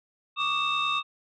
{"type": "tone cluster", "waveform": "sine", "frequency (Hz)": [1140, 1209, 2647, 3686], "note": ["C#6", "D6", "E7", "A#7"], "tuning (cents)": [48, 50, 7, -20], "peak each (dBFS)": -29, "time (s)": [0.36, 1.03], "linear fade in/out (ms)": 50, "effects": ["tanh soft clip ceiling -17 dBFS"]}